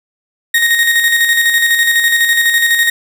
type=tone with tremolo; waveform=35% pulse; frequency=1864.7 Hz; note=A#6; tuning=in tune; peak=-6 dBFS; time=0.54-2.9 s; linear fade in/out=5 ms; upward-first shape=square; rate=12 Hz; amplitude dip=40%; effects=none